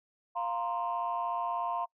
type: chord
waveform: sine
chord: F suspended fourth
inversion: none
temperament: just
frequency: 698.5 / 931.3 / 1047.7 Hz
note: F5 / Bb5 / C6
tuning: 0 / -2 / +2 cents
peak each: -34 dBFS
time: 0.35-1.86 s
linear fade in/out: 20 ms
effects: noise-tail reverb RT60 0.1 s tail -25 dB re dry + tanh soft clip ceiling -23 dBFS